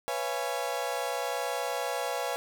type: chord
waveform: 35% pulse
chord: C# dominant seventh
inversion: third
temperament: equal with one note detuned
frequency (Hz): 493.9 / 554.4 / 682.5 / 830.6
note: B4 / C#5 / E#5 / G#5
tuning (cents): 0 / 0 / -40 / 0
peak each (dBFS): -34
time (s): 0.08-2.36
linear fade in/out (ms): 0
effects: none